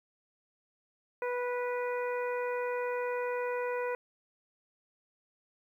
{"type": "harmonic tone", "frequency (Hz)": 491.2, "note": "B4", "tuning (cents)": -9, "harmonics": [1, 2, 3, 4, 5], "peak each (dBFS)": [-32, -38, -42, -44, -46], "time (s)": [1.22, 3.95], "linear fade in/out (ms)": 2, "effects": ["11-bit"]}